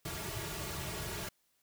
pink noise with comb filter, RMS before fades -40 dBFS, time 0.05-1.29 s, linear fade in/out 5 ms, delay 3.9 ms, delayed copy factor -0.9, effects white hiss -75 dBFS RMS until 1.62 s

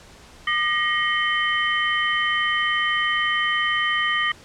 sine tone cluster, 1209 / 1891 / 2145 / 3067 Hz, D6 / A#6 / C7 / G7, +50 / +24 / +42 / -38 cents, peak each -25 / -22 / -29 / -26 dBFS, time 0.47-4.32 s, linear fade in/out 5 ms, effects pink hiss -47 dBFS RMS until 4.44 s + low-pass 8000 Hz 12 dB/octave

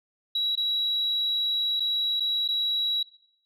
sine tone with dropouts, 3888 Hz, B7, 28 cents flat, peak -22 dBFS, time 0.35-3.03 s, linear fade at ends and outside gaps 5 ms, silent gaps 0.555-0.574 / 1.798-1.803 / 2.199-2.204 / 2.479-2.486 s, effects noise-tail reverb RT60 0.7 s tail -17 dB re dry + tanh soft clip ceiling -19 dBFS

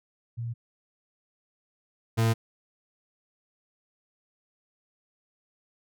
sine / 40% pulse tone pair in turn, 117.1 / 113.18 Hz, A#2 / A2, +8 / +49 cents, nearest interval minor second, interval 59 cents, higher first, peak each -30 / -20 dBFS, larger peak second, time 0.37-0.54 / 2.17-2.34 s, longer neither, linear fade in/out 20 ms, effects none

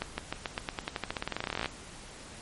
accelerating click train, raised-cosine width 0.3 ms, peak -15 dBFS, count 28, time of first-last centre 0.02-1.658 s, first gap 160 ms, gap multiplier 0.91, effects pink hiss -47 dBFS RMS until 2.41 s + MP3 48 kbps

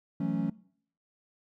triangle chord, F# minor seventh, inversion third, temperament equal, 164.81 / 185 / 220 / 277.2 Hz, E3 / F#3 / A3 / C#4, 0 / 0 / 0 / 0 cents, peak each -32 / -30 / -32 / -31 dBFS, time 0.2-0.5 s, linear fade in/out 5 ms, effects noise-tail reverb RT60 0.6 s tail -22 dB re dry

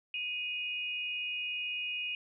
sine tone pair together, 2489 / 2871 Hz, D#7 / F7, 0 / +47 cents, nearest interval major second, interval 247 cents, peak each -35 / -38 dBFS, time 0.14-2.15 s, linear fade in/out 2 ms, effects none

